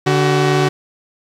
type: tone pair together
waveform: sawtooth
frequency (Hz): 145.2 / 376.6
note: D3 / F#4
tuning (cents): -19 / +31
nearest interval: octave + major third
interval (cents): 1650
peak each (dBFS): -11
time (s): 0.06-0.69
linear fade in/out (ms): 10
effects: low-pass 6000 Hz 12 dB/octave + 8-bit